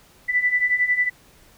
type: beating tone pair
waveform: sine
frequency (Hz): 1975.5 / 1986.5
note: B6 / B6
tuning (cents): 0 / +10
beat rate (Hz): 11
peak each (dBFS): -23 / -19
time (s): 0.28-1.1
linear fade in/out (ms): 20
effects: pink hiss -53 dBFS RMS until 1.57 s